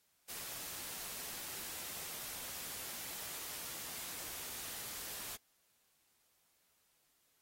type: noise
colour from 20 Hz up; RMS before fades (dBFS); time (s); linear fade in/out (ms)
white; -45; 0.28-5.37; 20
effects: white hiss -75 dBFS RMS until 7.41 s + AAC 48 kbps